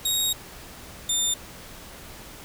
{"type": "tone pair in turn", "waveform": "20% pulse", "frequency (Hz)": [3767, 3600], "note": ["A#7", "A7"], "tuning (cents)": [17, 39], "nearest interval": "minor second", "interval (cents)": 78, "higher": "first", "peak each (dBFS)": -16, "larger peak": "neither", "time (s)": [[0.05, 0.33], [1.09, 1.34]], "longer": "first", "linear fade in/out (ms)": 5, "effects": ["pink hiss -43 dBFS RMS until 2.44 s"]}